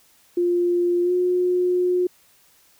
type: tone with pitch glide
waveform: sine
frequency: 350.5 to 360.1 Hz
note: F4 to F#4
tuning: +6 to -47 cents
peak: -17 dBFS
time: 0.37-2.07 s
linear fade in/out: 5 ms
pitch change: +47 cents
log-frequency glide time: 1.03-1.12 s
effects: white hiss -57 dBFS RMS until 2.79 s